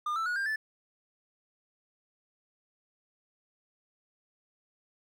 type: tone with pitch steps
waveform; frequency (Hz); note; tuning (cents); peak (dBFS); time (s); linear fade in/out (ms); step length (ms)
triangle; 1209 / 1326.1 / 1454.5 / 1595.3 / 1749.7; D6 / E6 / F#6 / G6 / A6; +50 / +10 / -30 / +30 / -10; -27; 0.06-0.56; 5; 100
effects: none